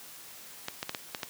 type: clicks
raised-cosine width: 0.2 ms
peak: -15 dBFS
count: 6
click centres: 0.684 / 0.829 / 0.894 / 0.948 / 1.148 / 1.232 s
effects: white hiss -48 dBFS RMS until 1.29 s + high-pass 100 Hz 12 dB/octave